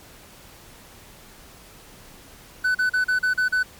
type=tone bursts; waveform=triangle; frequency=1500 Hz; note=F#6; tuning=23 cents sharp; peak=-16 dBFS; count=7; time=2.64-3.632 s; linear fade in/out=10 ms; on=110 ms; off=37 ms; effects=pink hiss -47 dBFS RMS until 3.79 s + MP3 96 kbps